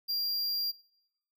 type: tone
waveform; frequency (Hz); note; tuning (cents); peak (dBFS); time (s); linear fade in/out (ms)
square; 4766; D8; +25; -30; 0.08-0.72; 20
effects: noise-tail reverb RT60 0.9 s tail -22 dB re dry